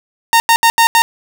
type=tone bursts at uneven times; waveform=sawtooth; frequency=920 Hz; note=A#5; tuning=23 cents flat; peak=-3 dBFS; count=5; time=0.33-0.4 / 0.49-0.56 / 0.63-0.7 / 0.78-0.87 / 0.95-1.02 s; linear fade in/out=0 ms; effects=none